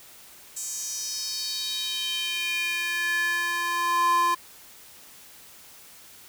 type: tone with high-pass filter sweep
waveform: square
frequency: 345.5 Hz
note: F4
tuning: 19 cents flat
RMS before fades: -27 dBFS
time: 0.56-4.35 s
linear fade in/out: 10 ms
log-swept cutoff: 7400 to 900 Hz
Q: 4.3
effects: white hiss -49 dBFS RMS until 6.28 s